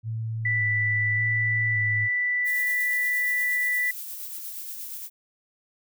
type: tone with vibrato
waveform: sine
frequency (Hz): 110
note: A2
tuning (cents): 0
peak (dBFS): -27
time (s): 0.03-2.09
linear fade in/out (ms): 50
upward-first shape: square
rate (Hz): 0.87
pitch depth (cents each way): 33
type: tone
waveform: sine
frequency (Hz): 1975.5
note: B6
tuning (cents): 0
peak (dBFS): -22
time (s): 0.45-3.91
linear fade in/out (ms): 5
type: noise with tremolo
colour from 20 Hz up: violet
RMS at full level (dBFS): -35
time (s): 2.44-5.1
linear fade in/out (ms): 50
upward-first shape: sine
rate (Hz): 8.5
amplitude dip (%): 30
effects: none